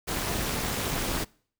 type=noise with amplitude modulation; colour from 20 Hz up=pink; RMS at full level=-26 dBFS; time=0.07-1.25 s; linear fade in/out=20 ms; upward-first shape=sine; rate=297 Hz; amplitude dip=85%; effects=noise-tail reverb RT60 0.5 s tail -24 dB re dry